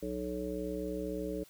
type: harmonic tone with a mistuned harmonic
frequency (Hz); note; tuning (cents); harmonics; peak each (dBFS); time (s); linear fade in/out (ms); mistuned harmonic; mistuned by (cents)
61.74; B1; 0; 1 / 3 / 5 / 7 / 9; -45 / -42 / -39 / -39 / -41; 0.02-1.44; 10; 1; +49
effects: white hiss -60 dBFS RMS until 1.49 s